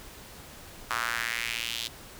square tone with high-pass filter sweep, 58.27 Hz, A#1, in tune, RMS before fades -32 dBFS, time 0.9-1.88 s, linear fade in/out 5 ms, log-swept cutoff 1200 to 3600 Hz, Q 2.8, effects pink hiss -47 dBFS RMS until 2.19 s

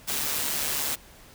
white noise with amplitude modulation, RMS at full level -26 dBFS, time 0.07-0.96 s, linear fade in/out 20 ms, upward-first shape sine, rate 146 Hz, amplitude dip 50%, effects pink hiss -51 dBFS RMS until 1.34 s

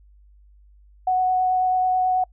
sine tone with vibrato, 740 Hz, F#5, in tune, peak -17 dBFS, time 1.07-2.24 s, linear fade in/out 5 ms, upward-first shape sine, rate 9.2 Hz, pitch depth 8 cents each way, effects noise-tail reverb RT60 0.1 s tail -26 dB re dry + added 50 Hz sine -49 dBFS peak until 2.32 s

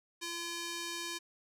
square tone with band-pass filter, 341.5 Hz, F4, 39 cents flat, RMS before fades -40 dBFS, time 0.21-1.19 s, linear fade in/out 20 ms, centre 5100 Hz, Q 0.77, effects none

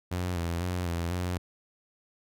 sawtooth tone with vibrato, 87.31 Hz, F2, in tune, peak -25 dBFS, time 0.11-1.38 s, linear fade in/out 10 ms, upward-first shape square, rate 2 Hz, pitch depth 47 cents each way, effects none

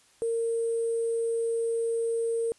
sine tone with sample-and-hold, 460 Hz, A#4, 23 cents flat, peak -25 dBFS, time 0.22-2.52 s, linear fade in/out 0 ms, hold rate 8820 Hz, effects white hiss -61 dBFS RMS until 2.58 s + resampled to 24000 Hz

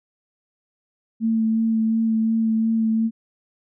sine tone with vibrato, 223.5 Hz, A3, 27 cents sharp, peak -17 dBFS, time 1.2-3.11 s, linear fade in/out 50 ms, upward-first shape sine, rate 2.8 Hz, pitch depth 15 cents each way, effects none

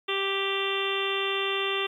harmonic tone, 392 Hz, G4, in tune, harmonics 1 / 2 / 3 / 4 / 5 / 6 / 7 / 8 / 9, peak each -30 / -40 / -33 / -41 / -36 / -39 / -32 / -35 / -34 dBFS, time 0.08-1.87 s, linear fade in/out 10 ms, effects 10-bit

